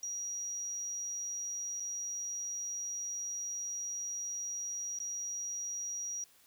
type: tone with dropouts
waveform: sine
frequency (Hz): 5750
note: F8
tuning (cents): +50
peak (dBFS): -36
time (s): 0.03-6.24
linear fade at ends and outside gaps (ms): 1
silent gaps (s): 1.799-1.803 / 4.988-5.001
effects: white hiss -64 dBFS RMS until 6.46 s